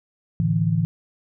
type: chord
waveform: sine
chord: A suspended fourth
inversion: none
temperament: equal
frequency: 110 / 146.83 / 164.81 Hz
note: A2 / D3 / E3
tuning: 0 / 0 / 0 cents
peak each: -23 / -25 / -20 dBFS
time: 0.4-0.85 s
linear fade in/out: 0 ms
effects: none